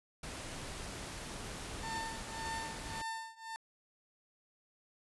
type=noise; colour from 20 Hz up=pink; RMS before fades=-44 dBFS; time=0.23-3.02 s; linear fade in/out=5 ms
type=tone with tremolo; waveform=30% pulse; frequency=898 Hz; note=A5; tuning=35 cents sharp; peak=-34 dBFS; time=1.83-3.56 s; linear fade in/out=0 ms; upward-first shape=triangle; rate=1.8 Hz; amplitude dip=95%
effects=resampled to 24000 Hz